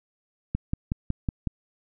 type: click train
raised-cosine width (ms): 5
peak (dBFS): -13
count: 6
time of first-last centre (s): 0.55-1.473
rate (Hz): 5.42
effects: none